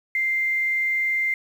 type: tone with quantisation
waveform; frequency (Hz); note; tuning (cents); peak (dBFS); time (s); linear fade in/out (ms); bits
sine; 2093; C7; 0; -20; 0.15-1.34; 2; 8
effects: none